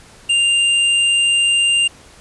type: tone with hard clipping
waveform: sine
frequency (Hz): 2794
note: F7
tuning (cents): 0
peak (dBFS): -13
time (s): 0.29-1.88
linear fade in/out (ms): 10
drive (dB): 17
effects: pink hiss -44 dBFS RMS until 2.2 s + resampled to 24000 Hz